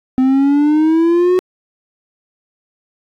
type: exponential sweep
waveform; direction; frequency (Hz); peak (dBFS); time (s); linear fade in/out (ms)
triangle; up; 256.4 to 370; -7; 0.18-1.39; 0
effects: AAC 64 kbps